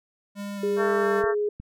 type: tone with vibrato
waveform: square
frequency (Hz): 200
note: G3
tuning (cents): +35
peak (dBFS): -32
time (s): 0.35-1.24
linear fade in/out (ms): 50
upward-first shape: square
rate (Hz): 2.2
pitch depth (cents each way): 16
type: tone with pitch glide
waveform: sine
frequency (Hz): 407.5 to 416.3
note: G#4 to G#4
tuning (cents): -33 to +4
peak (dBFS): -22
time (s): 0.63-1.49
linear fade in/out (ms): 5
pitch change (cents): +37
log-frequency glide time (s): 1.17-1.25
type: harmonic tone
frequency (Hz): 224.8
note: A3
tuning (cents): +37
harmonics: 2 / 3 / 4 / 5 / 6 / 7 / 8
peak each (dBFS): -31 / -31 / -35 / -31 / -33 / -33 / -34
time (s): 0.76-1.35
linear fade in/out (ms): 50
type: clicks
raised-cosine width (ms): 5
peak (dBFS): -27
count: 2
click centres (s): 1.241 / 1.6
effects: none